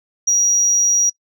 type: tone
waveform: sine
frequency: 5750 Hz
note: F8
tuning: 50 cents sharp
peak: -10 dBFS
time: 0.27-1.1 s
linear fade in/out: 10 ms
effects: noise-tail reverb RT60 0.1 s tail -26 dB re dry + tanh soft clip ceiling -8 dBFS